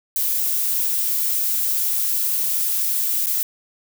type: noise with dropouts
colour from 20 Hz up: violet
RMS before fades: -21 dBFS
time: 0.16-3.43 s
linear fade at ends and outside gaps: 1 ms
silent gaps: 3.26-3.268 s
effects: none